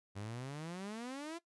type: exponential sweep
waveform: sawtooth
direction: up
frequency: 97 to 346.9 Hz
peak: -38 dBFS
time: 0.15-1.39 s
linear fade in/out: 20 ms
effects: noise-tail reverb RT60 0.1 s tail -17 dB re dry + resampled to 24000 Hz